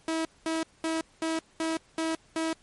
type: tone bursts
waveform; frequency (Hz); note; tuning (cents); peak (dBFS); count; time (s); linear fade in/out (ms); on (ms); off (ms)
sawtooth; 323.3; E4; -34; -23; 7; 0.08-2.53; 2; 170; 210
effects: pink hiss -61 dBFS RMS until 2.62 s + MP3 48 kbps